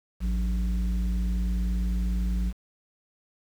sine tone pair together, 54.53 / 183.4 Hz, A1 / F#3, -15 / -15 cents, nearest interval octave + major sixth, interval 2100 cents, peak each -22 / -29 dBFS, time 0.2-2.53 s, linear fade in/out 50 ms, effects tanh soft clip ceiling -21 dBFS + 8-bit

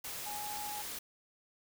sine tone in noise, 834 Hz, G#5, 7 cents sharp, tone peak -41 dBFS, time 0.26-0.82 s, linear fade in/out 5 ms, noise white, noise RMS -42 dBFS, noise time 0.04-0.99 s, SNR -2 dB, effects none

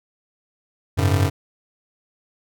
square chord, F# suspended second, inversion none, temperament just, 92.5 / 104.06 / 138.75 Hz, F#2 / G#2 / C#3, 0 / +4 / +2 cents, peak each -19 / -22 / -24 dBFS, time 0.97-1.3 s, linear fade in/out 20 ms, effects none

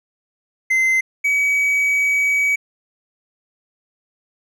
triangle tone pair in turn, 2068 / 2272 Hz, C7 / C#7, -21 / +42 cents, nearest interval major second, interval 163 cents, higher second, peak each -12 / -13 dBFS, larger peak first, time 0.7-1.01 / 1.24-2.56 s, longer second, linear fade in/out 10 ms, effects none

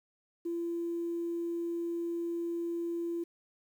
sine tone, 340 Hz, F4, 46 cents flat, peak -31 dBFS, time 0.45-3.24 s, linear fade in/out 10 ms, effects tanh soft clip ceiling -27 dBFS + 10-bit

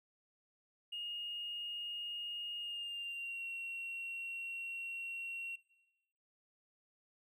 triangle tone with pitch glide, 2854 to 2736 Hz, F7 to F7, +37 to -36 cents, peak -37 dBFS, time 0.92-5.56 s, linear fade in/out 10 ms, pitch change -73 cents, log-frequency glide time 2.6-3.46 s, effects noise-tail reverb RT60 1.0 s tail -21 dB re dry + tanh soft clip ceiling -37 dBFS

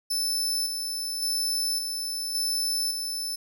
sawtooth tone with tremolo, 5274 Hz, E8, in tune, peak -22 dBFS, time 0.1-3.36 s, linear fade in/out 10 ms, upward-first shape square, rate 0.89 Hz, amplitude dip 40%, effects none

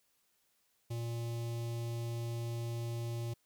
square tone with notch filter, 117.1 Hz, A#2, 8 cents sharp, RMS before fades -38 dBFS, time 0.9-3.34 s, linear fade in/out 10 ms, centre 1500 Hz, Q 0.81, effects white hiss -75 dBFS RMS until 3.45 s

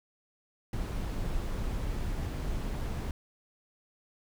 brown noise, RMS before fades -33 dBFS, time 0.73-3.11 s, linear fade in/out 2 ms, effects none

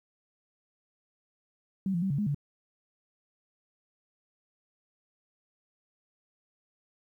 sine tone with pitch steps, 192.4 / 170.9 / 192.7 / 141.2 / 208 / 143.6 Hz, G3 / F3 / G3 / C#3 / G#3 / D3, -32 / -37 / -29 / +32 / +3 / -39 cents, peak -26 dBFS, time 1.86-2.346 s, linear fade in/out 2 ms, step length 81 ms, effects 11-bit

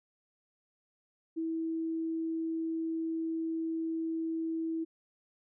sine tone, 325.4 Hz, E4, 22 cents flat, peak -31 dBFS, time 1.36-4.85 s, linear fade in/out 20 ms, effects none

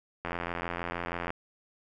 click train, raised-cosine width 0.5 ms, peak -18 dBFS, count 92, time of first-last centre 0.25-1.304 s, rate 86.3 Hz, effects none

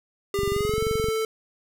square tone with pitch glide, 400.2 to 441.5 Hz, G4 to A4, +36 to +6 cents, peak -24 dBFS, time 0.34-1.25 s, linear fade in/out 2 ms, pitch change +170 cents, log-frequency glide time 0.52-0.81 s
click train, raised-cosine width 5 ms, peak -18 dBFS, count 17, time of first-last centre 0.39-1.086 s, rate 23 Hz
effects none

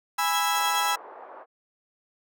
35% pulse chord, E major, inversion first, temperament just, 824.1 / 988.9 / 1318.5 Hz, G#5 / B5 / E6, -14 / +2 / 0 cents, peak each -26 dBFS, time 0.18-0.96 s, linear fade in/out 10 ms
sawtooth tone with tremolo, 3289 Hz, G#7, 18 cents flat, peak -26 dBFS, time 0.23-0.95 s, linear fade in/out 50 ms, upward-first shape sine, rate 9.5 Hz, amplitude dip 55%
white band-pass noise, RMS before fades -44 dBFS, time 0.52-1.46 s, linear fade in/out 50 ms, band 430 to 1100 Hz, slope 24 dB/octave
effects none

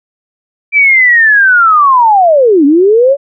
sine linear two-way sweep, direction down then up, 2349 to 271.9 to 575 Hz, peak -3 dBFS, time 0.72-3.17 s, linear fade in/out 50 ms, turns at 2.65 s, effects none

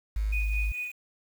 sine tone, 52.3 Hz, G#1, 13 cents sharp, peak -25 dBFS, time 0.16-0.72 s, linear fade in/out 5 ms
sine tone with tremolo, 2479 Hz, D#7, 7 cents flat, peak -29 dBFS, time 0.32-0.92 s, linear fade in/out 10 ms, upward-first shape triangle, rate 4.6 Hz, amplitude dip 70%
effects 8-bit

